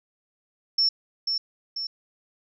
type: tone with echo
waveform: sine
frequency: 5400 Hz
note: E8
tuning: 41 cents sharp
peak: -18 dBFS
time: 0.78-0.89 s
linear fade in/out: 5 ms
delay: 490 ms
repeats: 2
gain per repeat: -5 dB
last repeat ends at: 1.87 s
effects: none